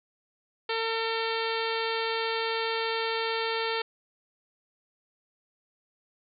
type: harmonic tone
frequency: 451.9 Hz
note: A4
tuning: 46 cents sharp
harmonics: 1 / 2 / 3 / 4 / 5 / 6 / 7 / 8 / 9 / 10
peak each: -31 / -34 / -36 / -37 / -38 / -39 / -39 / -40 / -41 / -41 dBFS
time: 0.69-3.82 s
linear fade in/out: 5 ms
effects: none